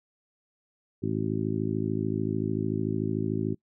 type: harmonic tone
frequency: 53.5 Hz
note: A1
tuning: 48 cents flat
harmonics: 2 / 3 / 4 / 5 / 6 / 7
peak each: -33 / -33 / -33 / -33 / -33 / -33 dBFS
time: 1.02-3.55 s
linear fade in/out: 20 ms
effects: noise-tail reverb RT60 0.1 s tail -22 dB re dry